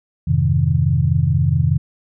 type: chord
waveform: sine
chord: F minor seventh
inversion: none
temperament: equal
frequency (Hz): 87.31 / 103.83 / 130.81 / 155.56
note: F2 / Ab2 / C3 / Eb3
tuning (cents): 0 / 0 / 0 / 0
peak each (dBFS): -19 / -22 / -17 / -18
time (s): 0.27-1.78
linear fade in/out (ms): 10
effects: none